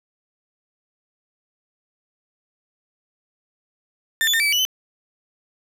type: tone with pitch steps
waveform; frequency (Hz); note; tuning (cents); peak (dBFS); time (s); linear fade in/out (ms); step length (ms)
35% pulse; 1795 / 3477 / 1816 / 2313 / 2291 / 2952 / 3039; A6 / A7 / A#6 / D7 / D7 / F#7 / F#7; +34 / -21 / -46 / -27 / -44 / -5 / +46; -15; 4.21-4.651; 0; 63
effects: none